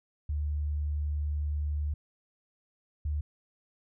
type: tone pair in turn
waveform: sine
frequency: 74.1 / 74.43 Hz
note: D2 / D2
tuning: +16 / +24 cents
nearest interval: unison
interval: 8 cents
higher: second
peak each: -28 dBFS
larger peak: neither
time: 0.29-1.94 / 3.05-3.21 s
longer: first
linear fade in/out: 5 ms
effects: none